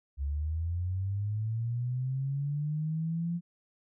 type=linear sweep; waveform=sine; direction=up; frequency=67.7 to 173.9 Hz; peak=-29 dBFS; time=0.17-3.41 s; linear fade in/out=50 ms; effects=none